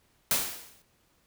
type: noise with exponential decay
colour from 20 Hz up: white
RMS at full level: -23 dBFS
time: 0.31-0.82 s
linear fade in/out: 1 ms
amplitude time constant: 110 ms
effects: pink hiss -68 dBFS RMS until 1.26 s